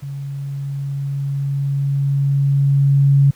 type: tone with level ramp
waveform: sine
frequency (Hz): 139.3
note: C#3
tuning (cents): +9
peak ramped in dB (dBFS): -25 to -8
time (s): 0.02-3.31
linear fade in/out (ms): 10
effects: pink hiss -50 dBFS RMS until 3.35 s